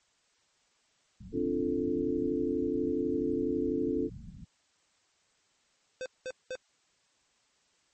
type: low-pass noise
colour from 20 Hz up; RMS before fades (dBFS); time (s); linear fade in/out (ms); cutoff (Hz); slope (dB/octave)
white; -46; 1.2-4.45; 10; 210; 48
type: chord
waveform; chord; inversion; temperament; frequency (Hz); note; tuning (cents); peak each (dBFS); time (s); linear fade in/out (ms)
sine; D minor seventh; third; equal with one note detuned; 261.6 / 293.7 / 345.8 / 440; C4 / D4 / F4 / A4; 0 / 0 / -17 / 0; -33 / -33 / -33 / -33; 1.32-4.1; 50
type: tone bursts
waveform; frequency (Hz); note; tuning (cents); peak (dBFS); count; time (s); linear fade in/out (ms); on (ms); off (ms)
square; 514; C5; -31; -35; 3; 6.01-6.554; 0; 48; 200
effects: white hiss -70 dBFS RMS until 7.93 s + MP3 32 kbps